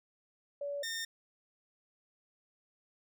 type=tone pair in turn; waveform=sine / 15% pulse; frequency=571 / 1821.7 Hz; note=D5 / A#6; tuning=-49 / -40 cents; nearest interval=octave + minor sixth; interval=2009 cents; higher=second; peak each=-35 / -30 dBFS; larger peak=second; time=0.61-0.83 / 0.83-1.05 s; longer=neither; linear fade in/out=5 ms; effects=none